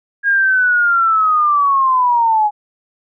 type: linear sweep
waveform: sine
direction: down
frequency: 1637 to 826 Hz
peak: -10 dBFS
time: 0.23-2.51 s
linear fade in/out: 50 ms
effects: none